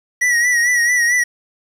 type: tone with vibrato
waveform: square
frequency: 1926 Hz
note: B6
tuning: 44 cents flat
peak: -13 dBFS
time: 0.21-1.24 s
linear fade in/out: 10 ms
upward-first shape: sine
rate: 4.5 Hz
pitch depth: 55 cents each way
effects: low-pass 10000 Hz 12 dB/octave + 7-bit